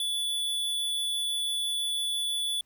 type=tone; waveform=square; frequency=3449 Hz; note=A7; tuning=35 cents flat; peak=-28 dBFS; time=0-2.61 s; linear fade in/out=2 ms; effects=pink hiss -71 dBFS RMS until 2.65 s